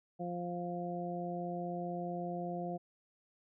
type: harmonic tone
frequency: 175.2 Hz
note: F3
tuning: 6 cents sharp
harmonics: 1 / 2 / 3 / 4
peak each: -40 / -43 / -44 / -41 dBFS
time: 0.19-2.78 s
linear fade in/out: 20 ms
effects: none